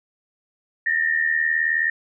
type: tone pair together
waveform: sine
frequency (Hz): 1792 / 1871.3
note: A6 / A#6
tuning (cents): +31 / +6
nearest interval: minor second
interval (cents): 75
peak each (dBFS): -21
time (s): 0.86-1.9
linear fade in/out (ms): 5
effects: none